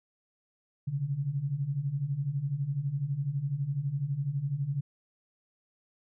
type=beating tone pair; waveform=sine; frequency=132.2 / 144.2 Hz; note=C3 / D3; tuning=+18 / -31 cents; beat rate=12 Hz; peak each=-34 / -30 dBFS; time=0.87-4.81 s; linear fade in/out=10 ms; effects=none